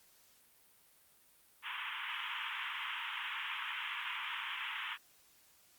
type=band-pass noise; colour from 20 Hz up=white; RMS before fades=-41 dBFS; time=1.62-4.98 s; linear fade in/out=50 ms; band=890 to 3300 Hz; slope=96 dB/octave; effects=white hiss -66 dBFS RMS until 5.78 s + Opus 48 kbps